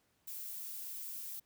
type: noise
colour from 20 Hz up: violet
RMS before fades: -44 dBFS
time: 0.27-1.4 s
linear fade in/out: 10 ms
effects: pink hiss -75 dBFS RMS until 1.45 s + high-pass 60 Hz 12 dB/octave